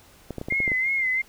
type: clicks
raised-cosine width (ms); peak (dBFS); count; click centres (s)
2; -18; 8; 0.307 / 0.383 / 0.414 / 0.485 / 0.524 / 0.603 / 0.678 / 0.718
type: tone with vibrato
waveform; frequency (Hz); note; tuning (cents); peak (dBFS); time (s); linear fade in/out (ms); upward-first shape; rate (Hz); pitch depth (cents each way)
sine; 2096; C7; +2; -21; 0.5-1.22; 10; sine; 2.9; 63
effects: pink hiss -53 dBFS RMS until 1.28 s